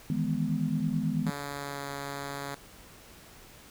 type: chord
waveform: sine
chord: E major seventh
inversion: third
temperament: equal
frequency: 155.56 / 164.81 / 207.7 / 246.9 Hz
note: D#3 / E3 / G#3 / B3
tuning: 0 / 0 / 0 / 0 cents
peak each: -32 dBFS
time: 0.1-1.3 s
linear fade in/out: 2 ms
type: tone with pitch glide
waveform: 5% pulse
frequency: 142.7 to 140.57 Hz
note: D3 to C#3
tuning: -49 to +25 cents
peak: -24 dBFS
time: 1.26-2.55 s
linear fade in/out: 5 ms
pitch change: -26 cents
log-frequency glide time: 1.39-1.86 s
effects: pink hiss -52 dBFS RMS until 3.7 s